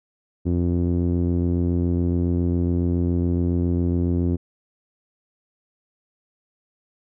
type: tone with low-pass filter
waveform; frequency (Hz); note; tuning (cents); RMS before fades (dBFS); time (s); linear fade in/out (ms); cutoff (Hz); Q
sawtooth; 87.2; F2; -2; -21; 0.45-4.37; 20; 310; 2.3
effects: none